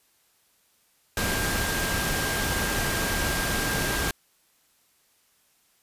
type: tone in noise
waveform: sine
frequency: 1600 Hz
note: G6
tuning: 35 cents sharp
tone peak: -31 dBFS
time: 1.17-4.11 s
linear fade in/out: 2 ms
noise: pink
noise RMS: -27 dBFS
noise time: 1.17-4.11 s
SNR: -7 dB
effects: white hiss -65 dBFS RMS until 5.82 s + resampled to 32000 Hz